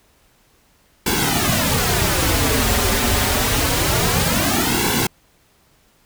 pink noise with flanger, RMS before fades -18 dBFS, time 1.06-5.07 s, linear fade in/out 5 ms, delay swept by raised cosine 1.6 to 6.3 ms, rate 0.26 Hz, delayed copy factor -0.95, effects pink hiss -57 dBFS RMS until 6.05 s

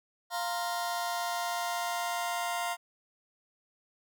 sawtooth chord, F suspended fourth, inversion none, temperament just, 698.5 / 931.3 / 1047.7 Hz, F5 / Bb5 / C6, 0 / -2 / +2 cents, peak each -29 / -33 / -34 dBFS, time 0.3-2.77 s, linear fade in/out 50 ms, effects none

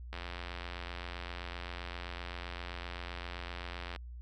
click train, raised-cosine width 0.3 ms, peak -25 dBFS, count 337, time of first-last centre 0.13-3.961 s, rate 87.7 Hz, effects added 60 Hz sine -43 dBFS peak until 4.21 s

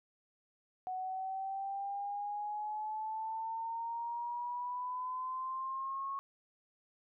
sine exponential sweep, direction up, 740 to 1100 Hz, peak -36 dBFS, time 0.87-6.19 s, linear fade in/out 0 ms, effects none

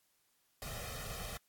pink noise with comb filter, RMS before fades -43 dBFS, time 0.62-1.37 s, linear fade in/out 0 ms, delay 1.6 ms, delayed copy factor +0.8, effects white hiss -75 dBFS RMS until 1.48 s + AAC 64 kbps

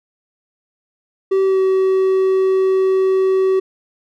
triangle tone with pitch glide, 385 to 379.9 Hz, G4 to F#4, -31 to +46 cents, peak -10 dBFS, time 1.31-3.6 s, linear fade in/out 10 ms, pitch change -23 cents, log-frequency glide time 1.44-1.6 s, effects none

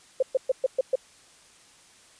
sine tone bursts, 523.3 Hz, C5, in tune, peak -18 dBFS, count 6, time 0.2-0.956 s, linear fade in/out 5 ms, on 26 ms, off 120 ms, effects white hiss -55 dBFS RMS until 2.19 s + resampled to 22050 Hz

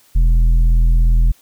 sine tone with tanh clipping, 41.41 Hz, E1, 9 cents sharp, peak -10 dBFS, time 0.15-1.32 s, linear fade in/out 10 ms, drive 7 dB, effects white hiss -52 dBFS RMS until 1.41 s

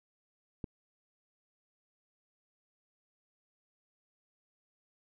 click, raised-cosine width 3 ms, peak -25 dBFS, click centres 0.642 s, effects none

